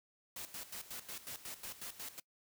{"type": "noise with tremolo", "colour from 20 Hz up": "white", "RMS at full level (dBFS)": -45, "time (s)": [0.36, 2.2], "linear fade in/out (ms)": 5, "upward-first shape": "square", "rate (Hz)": 5.5, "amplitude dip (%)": 75, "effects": ["noise-tail reverb RT60 0.1 s tail -23 dB re dry"]}